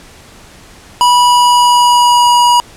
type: tone with pitch glide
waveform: square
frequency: 977 to 965.8 Hz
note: B5 to B5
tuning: -19 to -39 cents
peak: -6 dBFS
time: 1.01-2.6 s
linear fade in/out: 0 ms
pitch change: -20 cents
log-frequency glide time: 1.18-2.33 s
effects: pink hiss -38 dBFS RMS until 2.76 s + low-pass 10000 Hz 12 dB/octave